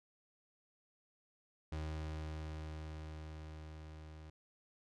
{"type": "tone with level ramp", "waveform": "35% pulse", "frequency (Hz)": 77.78, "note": "D#2", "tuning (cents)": 0, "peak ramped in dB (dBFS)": [-37, -49], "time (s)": [1.72, 4.3], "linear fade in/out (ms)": 5, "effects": ["low-pass 6000 Hz 12 dB/octave"]}